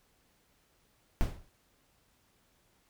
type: noise with exponential decay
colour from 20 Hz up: brown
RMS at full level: -25 dBFS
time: 1.21-1.49 s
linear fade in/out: 0 ms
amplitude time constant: 59 ms
effects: pink hiss -70 dBFS RMS until 2.89 s